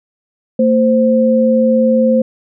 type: tone pair together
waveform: sine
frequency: 226.8 / 521 Hz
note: A#3 / C5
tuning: -47 / -7 cents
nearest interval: octave + major second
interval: 1440 cents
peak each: -11 dBFS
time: 0.59-2.22 s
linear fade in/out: 5 ms
effects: none